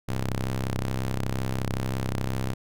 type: ring-modulated tone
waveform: sawtooth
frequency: 65.41 Hz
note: C2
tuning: in tune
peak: -19 dBFS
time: 0.08-2.54 s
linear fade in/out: 10 ms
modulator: 49.6 Hz
effects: none